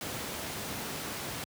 pink noise, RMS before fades -37 dBFS, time 0.01-1.44 s, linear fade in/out 2 ms, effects high-pass 100 Hz 12 dB/octave

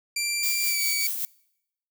15% pulse tone with pitch glide, 2359 to 2281 Hz, D7 to C#7, +7 to +49 cents, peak -18 dBFS, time 0.16-1.07 s, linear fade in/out 5 ms, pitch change -58 cents, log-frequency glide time 0.65-0.82 s
violet noise with tremolo, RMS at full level -27 dBFS, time 0.43-1.25 s, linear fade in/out 0 ms, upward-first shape sine, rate 5.1 Hz, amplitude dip 45%
effects noise-tail reverb RT60 0.8 s tail -24 dB re dry

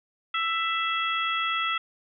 harmonic tone, 663 Hz, E5, 10 cents sharp, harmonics 2 / 3 / 4 / 5, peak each -27 / -32 / -32 / -31 dBFS, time 0.34-1.78 s, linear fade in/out 5 ms, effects none

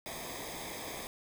pink noise with comb filter, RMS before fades -42 dBFS, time 0.06-1.07 s, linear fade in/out 0 ms, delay 0.7 ms, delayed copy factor -0.75, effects none

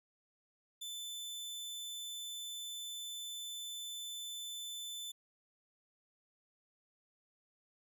sawtooth tone, 3520 Hz, A7, in tune, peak -39 dBFS, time 0.81-5.12 s, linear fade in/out 10 ms, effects none

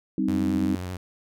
sine chord, C minor, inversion second, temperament equal, 196 / 261.6 / 311.1 Hz, G3 / C4 / Eb4, 0 / 0 / 0 cents, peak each -26 dBFS, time 0.18-0.75 s, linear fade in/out 2 ms
sawtooth tone with vibrato, 90.9 Hz, F#2, 30 cents flat, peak -27 dBFS, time 0.28-0.97 s, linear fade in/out 5 ms, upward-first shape square, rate 13 Hz, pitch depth 32 cents each way
effects none

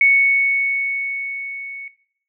sine tone with level ramp, 2217 Hz, C#7, in tune, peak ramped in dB -9 to -30 dBFS, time 0.01-1.88 s, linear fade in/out 2 ms, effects noise-tail reverb RT60 0.6 s tail -17 dB re dry

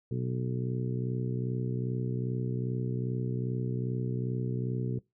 harmonic tone, 62.5 Hz, B1, 21 cents sharp, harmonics 2 / 3 / 4 / 5 / 6 / 7, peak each -31 / -37 / -40 / -45 / -40 / -42 dBFS, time 0.11-4.99 s, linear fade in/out 5 ms, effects noise-tail reverb RT60 0.2 s tail -22 dB re dry

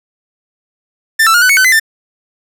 45% pulse tone with pitch steps, 1784 / 1328 / 1427 / 1499 / 2218 / 1519 / 2033 / 1786 Hz, A6 / E6 / F6 / F#6 / C#7 / F#6 / B6 / A6, +23 / +12 / +37 / +22 / 0 / +45 / +50 / +25 cents, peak -6 dBFS, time 1.19-1.798 s, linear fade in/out 10 ms, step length 76 ms, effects none

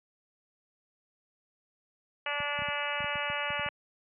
harmonic tone, 290.1 Hz, D4, 21 cents flat, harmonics 2 / 3 / 4 / 5 / 6 / 7 / 8 / 9 / 10, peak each -39 / -39 / -39 / -39 / -39 / -39 / -39 / -39 / -39 dBFS, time 2.26-3.69 s, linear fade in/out 2 ms
clicks, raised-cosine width 5 ms, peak -30 dBFS, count 11, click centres 2.403 / 2.59 / 2.62 / 2.686 / 3.005 / 3.043 / 3.156 / 3.3 / 3.504 / 3.595 / 3.662 s
effects high-pass 80 Hz 12 dB/octave

